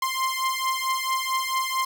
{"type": "beating tone pair", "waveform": "sawtooth", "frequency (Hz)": [1046.5, 1051], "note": ["C6", "C6"], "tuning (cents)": [0, 7], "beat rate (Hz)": 4.5, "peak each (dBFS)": -23, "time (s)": [0.02, 1.85], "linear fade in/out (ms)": 5, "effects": []}